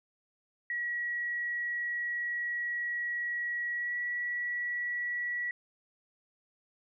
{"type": "tone with pitch glide", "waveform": "sine", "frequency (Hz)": [1919, 1937.9], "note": ["A#6", "B6"], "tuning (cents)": [50, -33], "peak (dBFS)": -31, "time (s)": [0.7, 5.51], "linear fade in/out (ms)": 2, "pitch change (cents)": 17, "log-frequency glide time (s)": [3.74, 3.96], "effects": []}